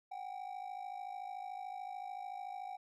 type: ring-modulated tone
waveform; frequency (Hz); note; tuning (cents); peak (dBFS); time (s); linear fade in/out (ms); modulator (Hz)
triangle; 768; G5; -36; -37; 0.11-2.77; 10; 26.8
effects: none